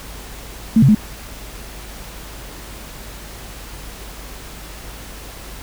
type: tone with pitch steps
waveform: sine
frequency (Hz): 222.9 / 135.2 / 212.9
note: A3 / C#3 / G#3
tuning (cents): +23 / -43 / +43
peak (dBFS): -7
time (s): 0.76-0.949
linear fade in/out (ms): 5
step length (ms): 63
effects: added 50 Hz sine -36 dBFS peak until 5.62 s + pink hiss -36 dBFS RMS until 5.62 s